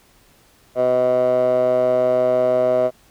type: tone with band-pass filter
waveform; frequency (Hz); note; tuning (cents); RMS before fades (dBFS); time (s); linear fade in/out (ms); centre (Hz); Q
15% pulse; 126; B2; +35; -17; 0.75-2.91; 50; 630; 7.2
effects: pink hiss -54 dBFS RMS until 3.1 s